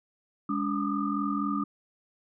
sine tone cluster, 205.1 / 286.2 / 1199 / 1243 Hz, G#3 / D4 / D6 / D#6, -21 / -45 / +36 / -2 cents, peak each -31 / -30 / -33 / -36 dBFS, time 0.49-1.64 s, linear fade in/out 5 ms, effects none

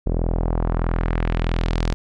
sawtooth tone with low-pass filter sweep, 41.55 Hz, E1, 15 cents sharp, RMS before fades -21 dBFS, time 0.06-1.94 s, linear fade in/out 0 ms, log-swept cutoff 480 to 5800 Hz, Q 1.3, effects none

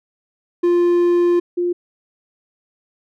triangle / sine tone pair in turn, 349.2 / 351.8 Hz, F4 / F4, 0 / +13 cents, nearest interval unison, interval 13 cents, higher second, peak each -10 / -16 dBFS, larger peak first, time 0.63-1.4 / 1.57-1.73 s, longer first, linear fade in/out 10 ms, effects none

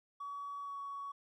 triangle tone with pitch glide, 1133 to 1121.3 Hz, C#6 to C#6, +37 to +20 cents, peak -37 dBFS, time 0.2-1.12 s, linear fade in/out 10 ms, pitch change -17 cents, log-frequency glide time 0.61-0.76 s, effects tanh soft clip ceiling -38 dBFS

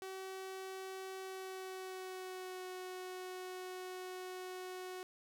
sawtooth tone with pitch glide, 380 to 368.5 Hz, F#4 to F#4, +46 to -7 cents, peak -40 dBFS, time 0.02-5.03 s, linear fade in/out 0 ms, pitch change -53 cents, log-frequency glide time 1.19-2.66 s, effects none

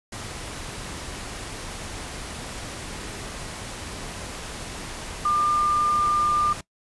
sine tone in noise, 1199 Hz, D6, 36 cents sharp, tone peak -19 dBFS, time 5.25-6.53 s, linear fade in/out 5 ms, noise pink, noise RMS -35 dBFS, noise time 0.12-6.61 s, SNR +13 dB, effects noise-tail reverb RT60 0.1 s tail -20 dB re dry + resampled to 24000 Hz

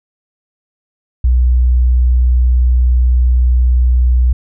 sine tone, 61.74 Hz, B1, in tune, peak -7 dBFS, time 1.24-4.33 s, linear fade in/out 5 ms, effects none

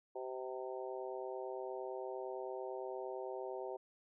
harmonic tone with a mistuned harmonic, 128.8 Hz, C3, 27 cents flat, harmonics 3 / 4 / 5 / 6 / 7, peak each -44 / -46 / -48 / -50 / -51 dBFS, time 0.15-3.77 s, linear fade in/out 10 ms, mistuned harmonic 7, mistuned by +21 cents, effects none

